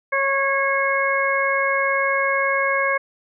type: harmonic tone with a mistuned harmonic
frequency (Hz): 549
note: C#5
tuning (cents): -17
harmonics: 1 / 2 / 3 / 4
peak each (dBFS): -23 / -23 / -23 / -23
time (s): 0.12-2.98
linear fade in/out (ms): 10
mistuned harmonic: 4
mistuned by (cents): -19
effects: none